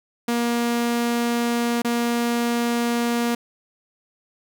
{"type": "tone with dropouts", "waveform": "sawtooth", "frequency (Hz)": 236.8, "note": "A#3", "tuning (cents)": 27, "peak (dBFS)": -16, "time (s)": [0.28, 3.35], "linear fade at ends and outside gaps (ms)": 5, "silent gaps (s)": [1.82, 1.846], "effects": []}